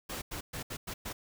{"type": "noise bursts at uneven times", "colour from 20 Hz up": "pink", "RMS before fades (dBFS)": -39, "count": 6, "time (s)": [[0.09, 0.22], [0.31, 0.41], [0.53, 0.63], [0.7, 0.77], [0.87, 0.94], [1.05, 1.13]], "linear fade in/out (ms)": 10, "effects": []}